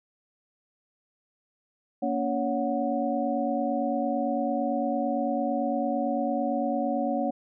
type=tone cluster; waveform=sine; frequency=234.7 / 283.6 / 560 / 733 Hz; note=A#3 / C#4 / C#5 / F#5; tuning=+12 / +40 / +18 / -16 cents; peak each=-30 dBFS; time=2.02-7.31 s; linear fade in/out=10 ms; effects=none